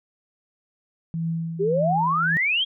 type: tone with tremolo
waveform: sine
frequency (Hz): 164.81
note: E3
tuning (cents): 0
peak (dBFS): -22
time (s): 1.14-2.37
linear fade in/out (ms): 0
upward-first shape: triangle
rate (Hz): 1.7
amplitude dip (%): 60
type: exponential sweep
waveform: sine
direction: up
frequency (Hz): 375 to 3322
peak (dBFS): -19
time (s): 1.59-2.65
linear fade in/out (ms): 20
effects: none